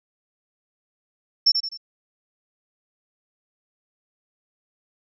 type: tone with echo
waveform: sine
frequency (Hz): 5400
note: E8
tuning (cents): +41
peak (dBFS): -12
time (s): 1.46-1.52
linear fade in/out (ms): 10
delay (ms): 85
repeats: 3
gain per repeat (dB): -7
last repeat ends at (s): 1.775
effects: none